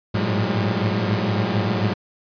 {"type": "tone cluster", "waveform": "sawtooth", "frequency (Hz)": [103.4, 107.5, 114.5, 181, 200.1], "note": ["G#2", "A2", "A#2", "F#3", "G3"], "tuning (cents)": [-7, -40, -31, -38, 36], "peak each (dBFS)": -22, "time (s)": [0.14, 1.94], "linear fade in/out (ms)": 10, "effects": ["resampled to 11025 Hz"]}